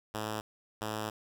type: tone bursts at uneven times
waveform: 5% pulse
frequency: 107.9 Hz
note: A2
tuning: 33 cents flat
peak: -23 dBFS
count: 2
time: 0.14-0.41 / 0.81-1.1 s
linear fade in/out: 5 ms
effects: none